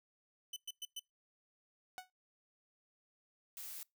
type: tone bursts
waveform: sawtooth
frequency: 3019 Hz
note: F#7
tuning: 34 cents sharp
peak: -38 dBFS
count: 4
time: 0.53-0.996 s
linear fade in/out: 5 ms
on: 34 ms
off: 110 ms
type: tone with exponential decay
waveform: sawtooth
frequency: 740 Hz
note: F#5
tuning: in tune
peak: -37 dBFS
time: 1.98-2.1 s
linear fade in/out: 0 ms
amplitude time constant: 24 ms
type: noise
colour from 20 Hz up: blue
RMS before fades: -47 dBFS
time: 3.57-3.83 s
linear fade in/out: 0 ms
effects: noise-tail reverb RT60 0.2 s tail -25 dB re dry

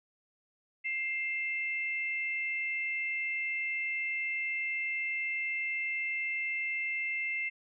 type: tone pair together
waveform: sine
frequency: 2108 / 2656 Hz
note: C7 / E7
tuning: +12 / +12 cents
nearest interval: major third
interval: 400 cents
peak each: -32 / -37 dBFS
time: 0.84-7.5 s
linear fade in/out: 20 ms
effects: none

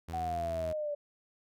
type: tone with vibrato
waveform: sawtooth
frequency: 82.9 Hz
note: E2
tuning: 10 cents sharp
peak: -35 dBFS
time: 0.08-0.73 s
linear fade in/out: 10 ms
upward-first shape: sine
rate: 8.4 Hz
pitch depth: 9 cents each way
type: exponential sweep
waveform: sine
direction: down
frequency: 753 to 578 Hz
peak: -32 dBFS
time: 0.13-0.95 s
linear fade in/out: 10 ms
effects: none

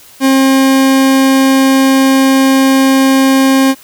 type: tone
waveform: 40% pulse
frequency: 267.7 Hz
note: C4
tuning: 40 cents sharp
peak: -5 dBFS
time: 0.2-3.75 s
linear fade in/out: 50 ms
effects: white hiss -39 dBFS RMS until 3.83 s

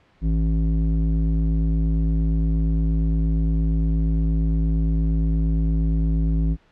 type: tone with low-pass filter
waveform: square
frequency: 54.3 Hz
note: A1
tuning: 22 cents flat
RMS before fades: -20 dBFS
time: 0.21-6.57 s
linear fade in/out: 50 ms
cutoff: 220 Hz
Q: 2.3
effects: pink hiss -58 dBFS RMS until 6.71 s + low-pass 3000 Hz 12 dB/octave

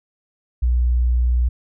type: tone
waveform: sine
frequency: 60.8 Hz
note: B1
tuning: 26 cents flat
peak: -14 dBFS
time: 0.62-1.49 s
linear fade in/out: 10 ms
effects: none

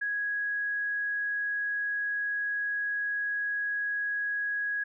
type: tone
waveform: sine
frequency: 1661.2 Hz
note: G#6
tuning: in tune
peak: -28 dBFS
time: 0.01-4.84 s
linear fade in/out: 10 ms
effects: none

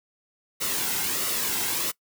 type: noise with flanger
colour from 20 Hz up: white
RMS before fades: -27 dBFS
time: 0.6-1.92 s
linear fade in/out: 20 ms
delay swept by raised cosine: 1.2 to 1.73 ms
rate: 1.5 Hz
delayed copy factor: -0.5
effects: noise-tail reverb RT60 0.1 s tail -22 dB re dry

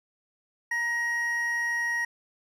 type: tone pair together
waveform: triangle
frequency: 936.4 / 1889 Hz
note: A#5 / A#6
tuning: +8 / +22 cents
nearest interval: octave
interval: 1214 cents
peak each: -36 / -24 dBFS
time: 0.71-2.05 s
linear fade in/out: 5 ms
effects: none

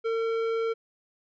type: tone with tanh clipping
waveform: sine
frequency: 453.7 Hz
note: A#4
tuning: 47 cents flat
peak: -27 dBFS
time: 0.04-0.74 s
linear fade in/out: 20 ms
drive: 13 dB
effects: none

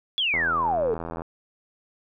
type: exponential sweep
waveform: sine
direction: down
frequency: 3475 to 421.4 Hz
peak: -21 dBFS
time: 0.18-0.94 s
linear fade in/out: 0 ms
type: click train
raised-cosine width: 1 ms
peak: -19 dBFS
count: 74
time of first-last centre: 0.34-1.22 s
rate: 83 Hz
effects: none

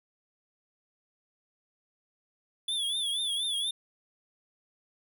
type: tone with vibrato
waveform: square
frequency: 3435 Hz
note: A7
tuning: 42 cents flat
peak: -29 dBFS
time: 2.68-3.71 s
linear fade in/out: 5 ms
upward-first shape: triangle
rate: 4.2 Hz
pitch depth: 110 cents each way
effects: none

